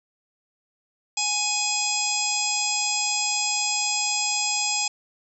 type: harmonic tone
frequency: 836 Hz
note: G#5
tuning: 11 cents sharp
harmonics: 1 / 3 / 4 / 5 / 6 / 7 / 8 / 9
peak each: -31 / -29 / -34 / -38 / -28 / -38 / -32 / -27 dBFS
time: 1.17-4.88 s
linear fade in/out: 5 ms
effects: none